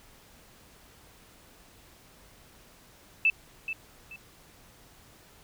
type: tone with echo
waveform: sine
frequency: 2637 Hz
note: E7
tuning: in tune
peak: -19 dBFS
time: 3.25-3.3 s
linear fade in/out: 2 ms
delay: 430 ms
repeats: 2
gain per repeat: -11 dB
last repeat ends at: 4.16 s
effects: pink hiss -56 dBFS RMS until 5.43 s